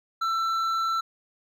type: tone with hard clipping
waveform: triangle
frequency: 1336 Hz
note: E6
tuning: 23 cents sharp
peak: -25 dBFS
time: 0.21-1.01 s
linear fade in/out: 10 ms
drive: 10 dB
effects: none